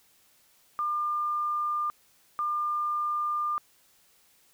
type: tone bursts at uneven times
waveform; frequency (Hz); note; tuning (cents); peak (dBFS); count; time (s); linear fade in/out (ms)
sine; 1200; D6; +37; -26; 2; 0.79-1.9 / 2.39-3.58; 0
effects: white hiss -63 dBFS RMS until 4.53 s